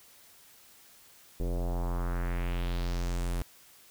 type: tone with low-pass filter sweep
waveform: square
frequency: 43.68 Hz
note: F1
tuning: 1 cent sharp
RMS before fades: -31 dBFS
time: 1.4-3.42 s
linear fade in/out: 0 ms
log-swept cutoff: 450 to 12000 Hz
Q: 2.2
effects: white hiss -57 dBFS RMS until 3.9 s